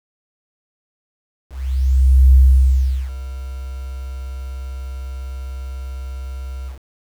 sine tone with ADSR envelope, 65.41 Hz, C2, in tune, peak -5 dBFS, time 1.49-6.8 s, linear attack 850 ms, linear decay 750 ms, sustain -20 dB, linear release 120 ms, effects 7-bit

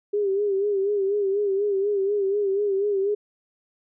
sine tone with vibrato, 400.3 Hz, G4, 36 cents sharp, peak -20 dBFS, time 0.13-3.15 s, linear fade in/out 10 ms, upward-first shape sine, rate 4.1 Hz, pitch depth 70 cents each way, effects none

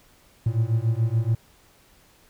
triangle beating tone pair, 110 / 117 Hz, A2 / A#2, 0 / +7 cents, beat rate 7 Hz, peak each -21 dBFS, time 0.46-1.35 s, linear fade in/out 5 ms, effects pink hiss -57 dBFS RMS until 2.29 s

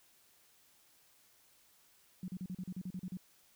sine tone bursts, 183.5 Hz, F#3, 14 cents flat, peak -38 dBFS, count 11, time 2.23-3.171 s, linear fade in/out 2 ms, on 51 ms, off 38 ms, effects white hiss -67 dBFS RMS until 3.55 s

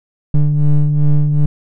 triangle ring-modulated tone, 73 Hz, D2, 10 cents flat, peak -3 dBFS, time 0.34-1.46 s, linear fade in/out 5 ms, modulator 74.3 Hz, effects none

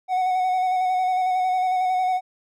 triangle tone with vibrato, 740 Hz, F#5, in tune, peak -17 dBFS, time 0.08-2.21 s, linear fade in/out 50 ms, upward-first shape square, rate 11 Hz, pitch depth 19 cents each way, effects none

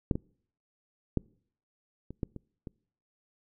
clicks, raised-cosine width 3 ms, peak -12 / -19 / -13 / -28 / -18 / -28 / -27 dBFS, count 7, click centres 0.112 / 0.155 / 1.173 / 2.106 / 2.232 / 2.363 / 2.672 s, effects noise-tail reverb RT60 0.6 s tail -26 dB re dry

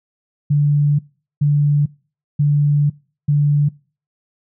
sine tone bursts at uneven times, 145.8 Hz, D3, 12 cents flat, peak -11 dBFS, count 4, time 0.5-0.99 / 1.41-1.86 / 2.39-2.9 / 3.28-3.69 s, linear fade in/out 10 ms, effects noise-tail reverb RT60 0.4 s tail -24 dB re dry

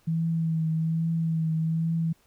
sine tone with vibrato, 162.3 Hz, E3, 27 cents flat, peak -23 dBFS, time 0.07-2.13 s, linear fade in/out 10 ms, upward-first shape triangle, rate 1.2 Hz, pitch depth 32 cents each way, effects pink hiss -64 dBFS RMS until 2.26 s

